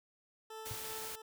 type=tone with tremolo; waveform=20% pulse; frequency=440 Hz; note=A4; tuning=in tune; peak=-39 dBFS; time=0.5-1.22 s; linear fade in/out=5 ms; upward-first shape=triangle; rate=2.7 Hz; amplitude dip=55%
type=noise; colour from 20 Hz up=white; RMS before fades=-44 dBFS; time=0.65-1.16 s; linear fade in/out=10 ms
type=tone with exponential decay; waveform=sine; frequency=108.8 Hz; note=A2; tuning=19 cents flat; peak=-36 dBFS; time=0.71-0.79 s; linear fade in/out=0 ms; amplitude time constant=16 ms
effects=none